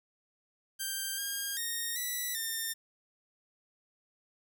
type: tone with pitch steps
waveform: 5% pulse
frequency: 1578 / 1616 / 1850 / 1962 / 1812 Hz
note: G6 / G#6 / A#6 / B6 / A#6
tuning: +11 / -48 / -14 / -12 / -50 cents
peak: -23 dBFS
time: 0.79-2.74 s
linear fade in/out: 20 ms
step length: 390 ms
effects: 10-bit